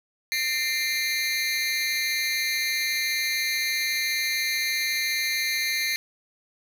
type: tone with amplitude modulation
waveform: 25% pulse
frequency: 2093 Hz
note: C7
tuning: in tune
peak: -16 dBFS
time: 0.32-5.96 s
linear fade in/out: 0 ms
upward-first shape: sine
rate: 286 Hz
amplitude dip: 100%
effects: 7-bit